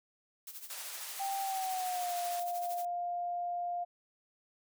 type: noise with tremolo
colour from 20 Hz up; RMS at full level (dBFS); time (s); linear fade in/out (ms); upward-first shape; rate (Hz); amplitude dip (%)
blue; -44; 0.47-2.85; 2; sine; 13; 70
type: band-pass noise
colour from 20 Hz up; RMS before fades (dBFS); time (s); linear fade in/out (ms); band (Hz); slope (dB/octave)
white; -45; 0.7-2.4; 2; 560 to 13000; 24
type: tone with pitch glide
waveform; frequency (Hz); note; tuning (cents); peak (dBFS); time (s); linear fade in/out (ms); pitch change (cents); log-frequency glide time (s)
sine; 784 to 702.5; G5 to F5; 0 to +10; -33; 1.19-3.85; 20; -190; 1.41-2.15
effects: none